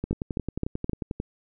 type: two click trains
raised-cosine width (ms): 3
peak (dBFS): -13 / -16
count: 4 / 14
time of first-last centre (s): 0.11-0.895 / 0.04-1.201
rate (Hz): 3.82 / 11.2
effects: none